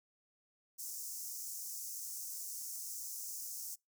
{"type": "high-pass noise", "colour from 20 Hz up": "pink", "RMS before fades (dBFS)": -44, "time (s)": [0.78, 3.76], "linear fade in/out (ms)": 20, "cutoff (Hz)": 5600, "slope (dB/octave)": 48, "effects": ["noise-tail reverb RT60 0.2 s tail -26 dB re dry"]}